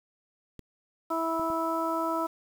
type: clicks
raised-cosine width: 3 ms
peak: -31 dBFS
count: 3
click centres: 0.593 / 1.396 / 1.502 s
type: harmonic tone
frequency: 327.6 Hz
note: E4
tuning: 11 cents flat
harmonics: 1 / 2 / 3 / 4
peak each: -32 / -32 / -32 / -32 dBFS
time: 1.1-2.27 s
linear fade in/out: 10 ms
effects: 8-bit